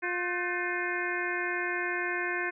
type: harmonic tone with a mistuned harmonic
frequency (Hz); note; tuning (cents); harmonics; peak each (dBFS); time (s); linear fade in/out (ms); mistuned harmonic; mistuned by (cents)
353.8; F4; +23; 1 / 2 / 3 / 4 / 5 / 6 / 7; -35 / -40 / -39 / -35 / -34 / -37 / -40; 0.02-2.51; 20; 4; +130
effects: none